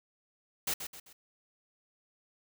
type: noise with echo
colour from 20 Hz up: white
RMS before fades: -32 dBFS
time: 0.67-0.74 s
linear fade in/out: 5 ms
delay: 130 ms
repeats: 3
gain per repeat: -8 dB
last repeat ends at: 1.13 s
effects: none